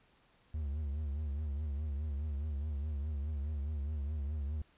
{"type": "tone with vibrato", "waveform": "triangle", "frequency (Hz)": 73.42, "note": "D2", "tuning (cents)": 0, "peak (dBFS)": -32, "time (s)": [0.54, 4.62], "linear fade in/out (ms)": 5, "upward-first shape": "triangle", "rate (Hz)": 4.8, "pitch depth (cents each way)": 130, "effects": ["pink hiss -68 dBFS RMS until 4.77 s", "resampled to 8000 Hz"]}